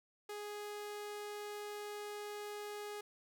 sawtooth tone, 415.3 Hz, G#4, in tune, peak -39 dBFS, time 0.29-3.01 s, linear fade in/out 5 ms, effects none

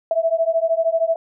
sine beating tone pair, 651 / 664 Hz, E5 / E5, -22 / +12 cents, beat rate 13 Hz, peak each -19 dBFS, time 0.11-1.16 s, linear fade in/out 2 ms, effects none

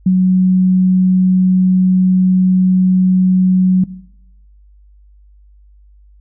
sine tone, 185.1 Hz, F#3, 1 cent sharp, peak -7 dBFS, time 0.06-3.84 s, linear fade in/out 5 ms, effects noise-tail reverb RT60 0.8 s tail -18 dB re dry + added 50 Hz sine -42 dBFS peak until 6.2 s

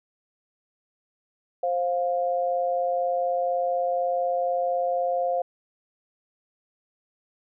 sine tone pair together, 527 / 702.9 Hz, C5 / F5, +12 / +11 cents, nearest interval perfect fourth, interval 499 cents, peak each -25 dBFS, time 1.63-5.42 s, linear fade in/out 5 ms, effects none

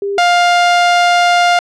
sine / sawtooth tone pair in turn, 400 / 703 Hz, G4 / F5, +35 / +11 cents, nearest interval minor seventh, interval 976 cents, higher second, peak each -15 / -4 dBFS, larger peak second, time 0.02-0.18 / 0.18-1.59 s, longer second, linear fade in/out 2 ms, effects low-pass 5000 Hz 12 dB/octave

